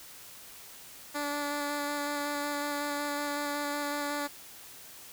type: tone with vibrato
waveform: 10% pulse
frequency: 290 Hz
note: D4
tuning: 22 cents flat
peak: -23 dBFS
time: 1.14-4.28 s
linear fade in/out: 20 ms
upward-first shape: square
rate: 5.4 Hz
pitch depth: 10 cents each way
effects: white hiss -49 dBFS RMS until 5.12 s